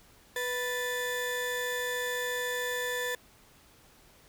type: tone pair together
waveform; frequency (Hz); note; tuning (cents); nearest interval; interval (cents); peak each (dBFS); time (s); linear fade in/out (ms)
35% pulse; 493.8 / 1755.1; B4 / A6; 0 / -5; octave + minor seventh; 2195; -32 / -31; 0.36-3.15; 2
effects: pink hiss -59 dBFS RMS until 4.28 s